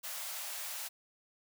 white high-pass noise, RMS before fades -41 dBFS, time 0.03-0.89 s, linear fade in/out 20 ms, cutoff 550 Hz, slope 96 dB/octave, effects none

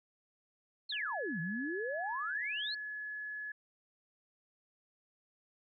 sine exponential two-way sweep, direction down then up, 4435 to 155.56 to 4435 Hz, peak -36 dBFS, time 0.89-2.75 s, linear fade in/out 10 ms, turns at 1.4 s
sine tone, 1702 Hz, G#6, 42 cents sharp, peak -39 dBFS, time 0.92-3.52 s, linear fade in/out 5 ms
effects none

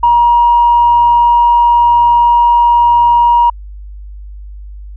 sine tone, 951 Hz, A#5, 34 cents sharp, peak -4 dBFS, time 0.03-3.5 s, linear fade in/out 5 ms, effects tanh soft clip ceiling 0 dBFS + added 50 Hz sine -26 dBFS peak until 4.96 s

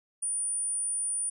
sine tone, 9397 Hz, D9, in tune, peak -28 dBFS, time 0.22-1.3 s, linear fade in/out 10 ms, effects none

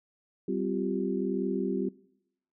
harmonic tone with a mistuned harmonic, 64.9 Hz, C2, 13 cents flat, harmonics 3 / 4 / 5 / 6, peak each -33 / -33 / -33 / -33 dBFS, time 0.48-1.89 s, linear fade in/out 5 ms, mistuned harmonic 5, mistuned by +120 cents, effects noise-tail reverb RT60 0.8 s tail -20 dB re dry

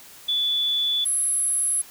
sine tone pair in turn, 3457 / 10871 Hz, A7 / F9, -31 / -48 cents, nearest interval octave + minor sixth, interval 1983 cents, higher second, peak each -20 dBFS, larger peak neither, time 0.28-1.05 / 1.05-1.82 s, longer neither, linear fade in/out 10 ms, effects white hiss -46 dBFS RMS until 1.9 s

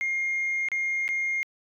sine tone with dropouts, 2128 Hz, C7, 29 cents sharp, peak -23 dBFS, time 0.01-1.43 s, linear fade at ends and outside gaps 0 ms, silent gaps 0.686-0.717 / 1.079-1.089 s, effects tanh soft clip ceiling -22 dBFS

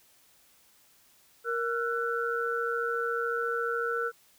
sine tone cluster, 467.6 / 1349 / 1483 Hz, A#4 / E6 / F#6, +5 / +40 / +4 cents, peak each -31 / -32 / -33 dBFS, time 1.44-4.12 s, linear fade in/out 50 ms, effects white hiss -62 dBFS RMS until 4.38 s

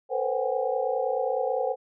sine tone cluster, 452.3 / 498.4 / 528 / 749 / 814 Hz, A4 / B4 / C5 / F#5 / G#5, +48 / +16 / +16 / +21 / -35 cents, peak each -32 / -30 / -28 / -31 / -34 dBFS, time 0.09-1.76 s, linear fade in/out 50 ms, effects none

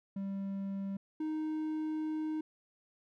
triangle tone pair in turn, 196 / 311.1 Hz, G3 / D#4, 0 / 0 cents, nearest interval minor sixth, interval 800 cents, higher second, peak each -33 / -31 dBFS, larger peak second, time 0.16-0.97 / 1.2-2.41 s, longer second, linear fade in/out 5 ms, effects none

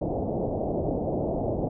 white low-pass noise, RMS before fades -28 dBFS, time 0.01-1.69 s, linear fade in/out 10 ms, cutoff 710 Hz, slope 48 dB/octave, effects none

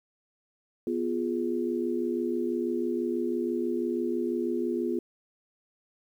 sine chord, F diminished, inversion second, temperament equal, 246.9 / 349.2 / 415.3 Hz, Cb4 / F4 / Ab4, 0 / 0 / 0 cents, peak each -31 / -29 / -33 dBFS, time 0.87-4.99 s, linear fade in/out 2 ms, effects 10-bit

